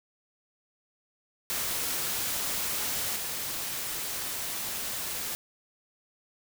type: noise with level steps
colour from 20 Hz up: white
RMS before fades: -31 / -34 dBFS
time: 1.5-5.35 s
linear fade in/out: 0 ms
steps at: 3.16 s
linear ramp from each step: 2 ms
effects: none